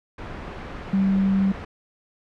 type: tone in noise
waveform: sine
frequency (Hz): 193.8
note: G3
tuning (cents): -20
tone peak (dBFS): -17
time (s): 0.93-1.52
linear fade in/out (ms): 5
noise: pink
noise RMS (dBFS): -34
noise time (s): 0.18-1.65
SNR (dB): +14
effects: low-pass 2000 Hz 12 dB/octave

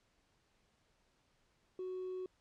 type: tone with hard clipping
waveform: triangle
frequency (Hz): 370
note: F#4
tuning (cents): 0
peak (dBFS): -39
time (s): 1.79-2.26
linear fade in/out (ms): 2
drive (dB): 2
effects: pink hiss -75 dBFS RMS until 2.4 s + low-pass 7000 Hz 12 dB/octave

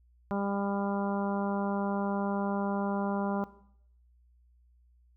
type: harmonic tone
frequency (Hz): 199.6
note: G3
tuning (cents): +32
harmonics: 1 / 2 / 3 / 4 / 5 / 6 / 7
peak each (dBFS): -31 / -37 / -37 / -38 / -40 / -45 / -45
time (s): 0.31-3.44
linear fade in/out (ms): 0
effects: noise-tail reverb RT60 0.7 s tail -17 dB re dry + added 60 Hz sine -60 dBFS peak until 5.16 s

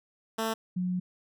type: tone pair in turn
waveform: 10% pulse / sine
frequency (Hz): 223.1 / 181.32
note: A3 / F#3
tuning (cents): +24 / -35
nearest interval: major third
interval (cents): 359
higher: first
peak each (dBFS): -20 / -27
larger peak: first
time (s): 0.38-0.54 / 0.76-1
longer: second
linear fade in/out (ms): 10
effects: none

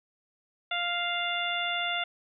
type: harmonic tone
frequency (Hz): 698.5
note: F5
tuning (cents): 0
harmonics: 1 / 2 / 3 / 4 / 5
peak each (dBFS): -34 / -34 / -34 / -34 / -34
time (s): 0.71-2.04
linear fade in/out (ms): 5
effects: none

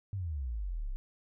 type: exponential sweep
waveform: sine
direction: down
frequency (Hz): 103.4 to 30.19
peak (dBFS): -33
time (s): 0.13-0.96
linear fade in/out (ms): 0
effects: none

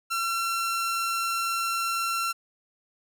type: tone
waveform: sawtooth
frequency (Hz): 1357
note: E6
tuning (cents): +50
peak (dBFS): -22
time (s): 0.1-2.33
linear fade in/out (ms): 20
effects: none

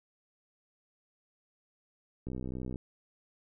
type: click train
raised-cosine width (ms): 3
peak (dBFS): -26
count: 32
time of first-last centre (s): 2.27-2.758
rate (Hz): 63.5
effects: none

